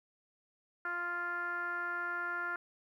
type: tone with low-pass filter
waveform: 10% pulse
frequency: 349.2 Hz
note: F4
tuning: in tune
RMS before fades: -37 dBFS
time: 0.85-2.56 s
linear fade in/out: 2 ms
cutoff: 1500 Hz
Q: 8.9
effects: 12-bit